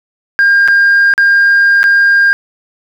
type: tone with dropouts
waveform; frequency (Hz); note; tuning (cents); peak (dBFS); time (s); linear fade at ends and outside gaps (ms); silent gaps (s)
sine; 1607; G6; +43; -3; 0.39-2.33; 0; 0.677-0.684 / 1.138-1.179 / 1.831-1.84
effects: tanh soft clip ceiling -3 dBFS + 7-bit